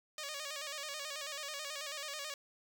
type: tone with vibrato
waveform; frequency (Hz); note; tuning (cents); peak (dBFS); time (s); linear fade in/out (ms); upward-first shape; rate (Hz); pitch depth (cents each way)
5% pulse; 587.3; D5; 0; -29; 0.18-2.34; 2; square; 9.2; 76
effects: 11-bit